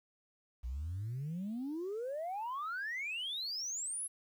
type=exponential sweep; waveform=sine; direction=up; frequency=57 to 11175 Hz; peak=-35 dBFS; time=0.63-4.08 s; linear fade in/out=20 ms; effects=tanh soft clip ceiling -34 dBFS + 11-bit